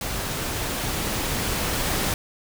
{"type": "noise with level ramp", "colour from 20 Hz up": "pink", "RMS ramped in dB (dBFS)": [-29, -24], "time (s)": [0.01, 2.14], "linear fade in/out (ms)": 2, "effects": []}